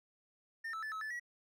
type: tone with pitch steps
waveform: triangle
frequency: 1813 / 1314 / 1746 / 1291 / 1745 / 1925 Hz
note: A#6 / E6 / A6 / E6 / A6 / B6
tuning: -49 / -6 / -14 / -37 / -15 / -45 cents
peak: -37 dBFS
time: 0.64-1.198 s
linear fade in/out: 10 ms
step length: 93 ms
effects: none